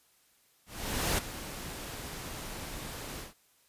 pink noise with ADSR envelope, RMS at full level -28 dBFS, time 0.66-3.34 s, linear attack 520 ms, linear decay 14 ms, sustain -13 dB, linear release 150 ms, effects white hiss -67 dBFS RMS until 3.68 s + resampled to 32000 Hz

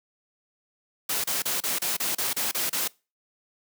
white noise bursts, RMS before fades -27 dBFS, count 10, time 1.09-2.878 s, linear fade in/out 5 ms, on 150 ms, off 32 ms, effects noise-tail reverb RT60 0.3 s tail -24 dB re dry + high-pass 150 Hz 12 dB/octave

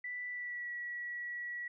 sine tone with pitch glide, 1975.5 to 1932.6 Hz, B6 to B6, 0 to -38 cents, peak -38 dBFS, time 0.04-1.68 s, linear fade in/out 5 ms, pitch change -38 cents, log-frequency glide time 0.29-0.7 s, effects none

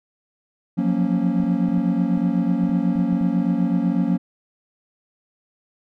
triangle chord, Gb major seventh, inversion third, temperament equal with one note detuned, 174.61 / 182.66 / 233.1 / 277.2 Hz, F3 / Gb3 / Bb3 / Db4, 0 / -22 / 0 / 0 cents, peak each -22 / -20 / -21 / -22 dBFS, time 0.77-4.18 s, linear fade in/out 20 ms
clicks, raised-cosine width 5 ms, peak -29 dBFS, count 11, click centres 1.401 / 1.439 / 1.687 / 1.78 / 2.176 / 2.639 / 2.694 / 2.958 / 2.992 / 3.129 / 3.212 s
effects none

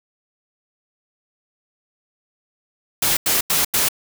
white noise bursts, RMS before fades -18 dBFS, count 4, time 3.02-3.887 s, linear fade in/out 5 ms, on 150 ms, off 89 ms, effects none

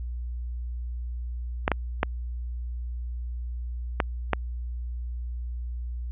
clicks, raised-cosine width 0.5 ms, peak -6 dBFS, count 5, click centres 1.679 / 1.717 / 2.031 / 4.002 / 4.333 s, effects added 60 Hz sine -30 dBFS peak until 6.11 s + resampled to 8000 Hz

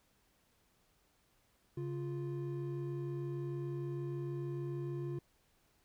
triangle tone pair together, 138.59 / 349.2 Hz, C#3 / F4, 0 / 0 cents, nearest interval octave + major third, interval 1600 cents, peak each -37 / -39 dBFS, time 1.77-5.19 s, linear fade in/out 5 ms, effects pink hiss -73 dBFS RMS until 5.84 s

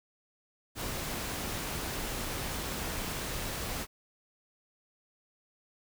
pink noise, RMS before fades -36 dBFS, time 0.75-3.87 s, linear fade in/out 50 ms, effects none

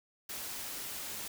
white noise, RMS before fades -41 dBFS, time 0.29-1.28 s, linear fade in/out 5 ms, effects none

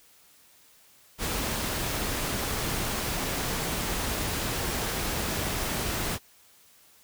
pink noise, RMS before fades -30 dBFS, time 1.18-6.19 s, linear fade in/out 50 ms, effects white hiss -58 dBFS RMS until 7.03 s

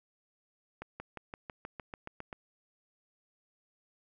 accelerating click train, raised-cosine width 0.5 ms, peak -26 dBFS, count 11, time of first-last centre 0.82-2.328 s, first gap 180 ms, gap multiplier 0.96, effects none

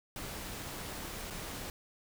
pink noise with dropouts, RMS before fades -42 dBFS, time 0.16-1.7 s, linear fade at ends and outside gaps 1 ms, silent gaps 1.302-1.306 s, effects none

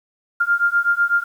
sine beating tone pair, 1396.9 / 1404.9 Hz, F6 / F6, 0 / +10 cents, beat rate 8 Hz, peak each -18 dBFS, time 0.4-1.24 s, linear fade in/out 10 ms, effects 8-bit

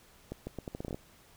accelerating click train, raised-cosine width 2 ms, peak -24 dBFS, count 11, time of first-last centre 0.32-0.945 s, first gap 150 ms, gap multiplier 0.78, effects pink hiss -60 dBFS RMS until 1.36 s

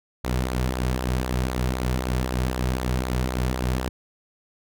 sawtooth tone with flanger, 63.1 Hz, B1, 38 cents sharp, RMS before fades -25 dBFS, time 0.24-3.89 s, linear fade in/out 5 ms, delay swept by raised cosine 0.34 to 3.94 ms, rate 3.9 Hz, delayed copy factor -0.5, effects none

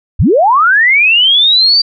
sine linear sweep, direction up, 39.86 to 4699 Hz, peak -5 dBFS, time 0.19-1.82 s, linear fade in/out 10 ms, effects none

